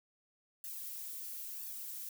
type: noise with flanger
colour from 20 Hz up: violet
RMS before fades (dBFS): -44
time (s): 0.64-2.09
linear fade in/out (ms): 2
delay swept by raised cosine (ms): 1.1 to 4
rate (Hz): 1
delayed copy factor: +0.95
effects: none